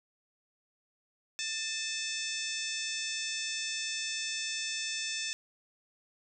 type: harmonic tone with a mistuned harmonic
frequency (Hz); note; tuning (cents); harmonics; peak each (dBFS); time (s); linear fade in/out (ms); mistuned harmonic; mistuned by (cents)
890; A5; +20; 2 / 3 / 4 / 5 / 6 / 7 / 8 / 9; -43 / -39 / -40 / -47 / -39 / -42 / -44 / -46; 1.39-5.33; 0; 3; -48
effects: none